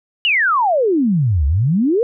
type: exponential two-way sweep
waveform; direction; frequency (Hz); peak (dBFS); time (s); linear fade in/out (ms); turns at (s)
sine; down then up; 2988 to 66.3 to 498.9; -12; 0.25-2.03; 0; 1.46
effects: none